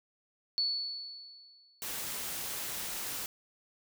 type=tone with exponential decay; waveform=sine; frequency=4435 Hz; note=C#8; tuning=in tune; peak=-26 dBFS; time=0.58-1.87 s; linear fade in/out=0 ms; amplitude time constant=280 ms
type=noise; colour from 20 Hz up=white; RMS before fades=-38 dBFS; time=1.82-3.26 s; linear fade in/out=0 ms
effects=none